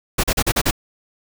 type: noise bursts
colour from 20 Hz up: pink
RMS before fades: -17 dBFS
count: 6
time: 0.18-0.711 s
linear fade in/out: 10 ms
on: 56 ms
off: 39 ms
effects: none